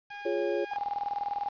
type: tone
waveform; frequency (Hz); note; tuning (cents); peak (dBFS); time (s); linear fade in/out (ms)
20% pulse; 817; G#5; -29; -34; 0.1-0.77; 10
type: chord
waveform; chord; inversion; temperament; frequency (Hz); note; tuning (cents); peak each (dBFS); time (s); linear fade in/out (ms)
sine; Db major; first; equal; 349.2 / 415.3 / 554.4; F4 / Ab4 / Db5; 0 / 0 / 0; -31; 0.25-0.65; 10
type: tone with tremolo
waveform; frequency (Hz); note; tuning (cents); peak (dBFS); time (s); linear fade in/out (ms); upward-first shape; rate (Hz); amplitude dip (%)
sine; 814; G#5; -35; -27; 0.71-1.49; 5; square; 20; 75
effects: resampled to 11025 Hz + 9-bit